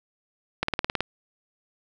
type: click train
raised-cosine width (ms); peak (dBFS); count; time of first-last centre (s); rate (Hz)
0.3; -8; 8; 0.63-1.006; 18.6
effects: none